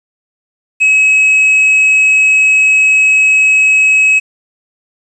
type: tone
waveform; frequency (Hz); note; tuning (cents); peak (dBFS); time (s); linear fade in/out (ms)
triangle; 2562; E7; -50; -4; 0.8-4.2; 20
effects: resampled to 24000 Hz + 7-bit